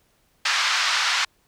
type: band-pass noise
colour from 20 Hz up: pink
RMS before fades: -22 dBFS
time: 0.45-1.25 s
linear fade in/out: 5 ms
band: 1100 to 5800 Hz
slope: 24 dB/octave
effects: pink hiss -64 dBFS RMS until 1.47 s